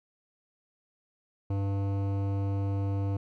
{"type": "tone with hard clipping", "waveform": "sine", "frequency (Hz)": 98.8, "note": "G2", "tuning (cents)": 14, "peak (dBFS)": -29, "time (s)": [1.5, 3.17], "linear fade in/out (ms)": 5, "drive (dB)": 15, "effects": []}